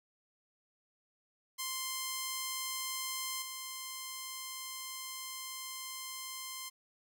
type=tone with level steps; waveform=5% pulse; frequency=1046.5 Hz; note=C6; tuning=in tune; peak=-24 / -29 dBFS; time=1.58-6.7 s; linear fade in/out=20 ms; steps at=3.42 s; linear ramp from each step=2 ms; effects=none